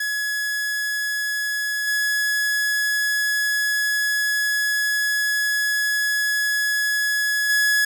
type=tone with level steps; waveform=45% pulse; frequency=1689 Hz; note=G#6; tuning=29 cents sharp; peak=-22 / -19 / -16 dBFS; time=0-7.85 s; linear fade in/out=5 ms; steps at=1.87 / 7.49 s; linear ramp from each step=10 ms; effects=none

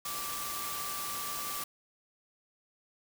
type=tone in noise; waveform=sine; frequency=1167 Hz; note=D6; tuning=11 cents flat; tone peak=-40 dBFS; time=0.05-1.64 s; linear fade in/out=5 ms; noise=white; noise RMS=-38 dBFS; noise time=0.05-1.64 s; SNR=-5 dB; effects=none

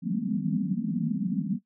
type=band-pass noise; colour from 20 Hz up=pink; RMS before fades=-28 dBFS; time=0.02-1.59 s; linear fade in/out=50 ms; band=160 to 260 Hz; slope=96 dB/octave; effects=noise-tail reverb RT60 0.1 s tail -17 dB re dry

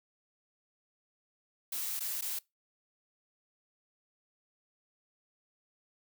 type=noise with dropouts; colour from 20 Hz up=blue; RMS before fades=-36 dBFS; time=1.72-2.39 s; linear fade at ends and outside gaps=5 ms; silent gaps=1.995-2.005 / 2.211-2.221 s; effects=noise-tail reverb RT60 0.2 s tail -23 dB re dry

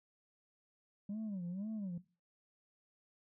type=tone with vibrato; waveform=sine; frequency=195.7 Hz; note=G3; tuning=3 cents flat; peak=-36 dBFS; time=1.09-1.98 s; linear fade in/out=5 ms; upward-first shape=sine; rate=2 Hz; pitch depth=210 cents each way; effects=noise-tail reverb RT60 0.3 s tail -18 dB re dry + tanh soft clip ceiling -37 dBFS

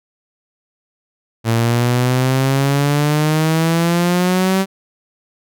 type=exponential sweep; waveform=sawtooth; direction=up; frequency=113.1 to 193.6 Hz; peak=-9 dBFS; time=1.44-4.66 s; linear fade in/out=50 ms; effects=none

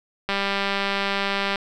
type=click train; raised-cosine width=0.3 ms; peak=-8 dBFS; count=252; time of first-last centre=0.29-1.558 s; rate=198 Hz; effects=none

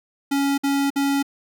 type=tone bursts; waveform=square; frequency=278.9 Hz; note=C#4; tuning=11 cents sharp; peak=-19 dBFS; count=3; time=0.31-1.228 s; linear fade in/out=10 ms; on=270 ms; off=54 ms; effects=none

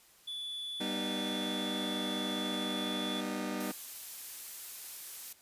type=tone; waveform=triangle; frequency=3454 Hz; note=A7; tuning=33 cents flat; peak=-36 dBFS; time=0.27-3.21 s; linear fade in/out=10 ms
type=chord; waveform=sawtooth; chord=G augmented; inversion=none; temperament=just; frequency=196 / 245 / 306.2 Hz; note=G3 / B3 / D#4; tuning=0 / -14 / -28 cents; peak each=-35 dBFS; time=0.8-3.72 s; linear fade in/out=10 ms
type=noise; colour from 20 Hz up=blue; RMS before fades=-43 dBFS; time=3.6-5.33 s; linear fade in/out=5 ms
effects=white hiss -62 dBFS RMS until 5.41 s + resampled to 32000 Hz

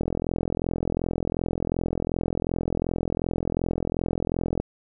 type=click train; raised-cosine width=2 ms; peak=-12 dBFS; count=197; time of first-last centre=0.01-4.6 s; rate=42.7 Hz; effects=none

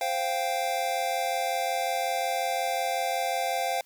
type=chord; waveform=square; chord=C suspended fourth; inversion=none; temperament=equal; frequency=523.3 / 698.5 / 784 Hz; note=C5 / F5 / G5; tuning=0 / 0 / 0 cents; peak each=-34 / -30 / -31 dBFS; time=0.01-3.81 s; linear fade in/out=2 ms; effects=white hiss -61 dBFS RMS until 3.85 s

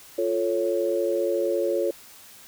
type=chord; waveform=sine; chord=F augmented; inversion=none; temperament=equal; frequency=349.2 / 440 / 554.4 Hz; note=F4 / A4 / C#5; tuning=0 / 0 / 0 cents; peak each=-26 / -27 / -25 dBFS; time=0.18-1.91 s; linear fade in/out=5 ms; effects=white hiss -48 dBFS RMS until 2.47 s

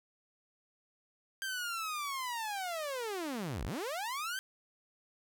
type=linear two-way sweep; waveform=sawtooth; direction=down then up; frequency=1588 to 36.71 to 1588 Hz; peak=-32 dBFS; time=1.42-4.39 s; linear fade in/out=0 ms; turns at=3.65 s; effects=none

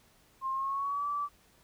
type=tone with pitch glide; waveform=sine; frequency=1062 to 1158.1 Hz; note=C6 to D6; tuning=+25 to -25 cents; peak=-30 dBFS; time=0.41-1.29 s; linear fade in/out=50 ms; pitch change=+150 cents; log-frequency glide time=0.52-1.07 s; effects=pink hiss -64 dBFS RMS until 1.63 s

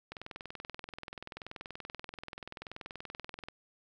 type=click train; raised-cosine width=0.3 ms; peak=-26 dBFS; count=71; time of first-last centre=0.12-3.485 s; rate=20.8 Hz; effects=none

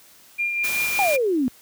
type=tone with tremolo; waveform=sine; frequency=2399 Hz; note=D7; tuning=36 cents sharp; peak=-20 dBFS; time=0.38-1.18 s; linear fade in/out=20 ms; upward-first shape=sine; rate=5.2 Hz; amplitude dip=35%
type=noise; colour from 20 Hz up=white; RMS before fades=-29 dBFS; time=0.63-1.17 s; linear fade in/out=20 ms
type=exponential sweep; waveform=sine; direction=down; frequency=835 to 240.3 Hz; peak=-18 dBFS; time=0.99-1.48 s; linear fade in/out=0 ms
effects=white hiss -51 dBFS RMS until 1.61 s + high-pass 60 Hz 12 dB/octave

